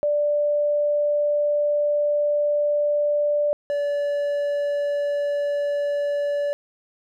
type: tone pair in turn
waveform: sine / triangle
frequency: 588 / 576.6 Hz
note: D5 / D5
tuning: +2 / -32 cents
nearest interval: unison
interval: 34 cents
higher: first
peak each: -18 / -19 dBFS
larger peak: first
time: 0.03-3.53 / 3.7-6.53 s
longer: first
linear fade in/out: 0 ms
effects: none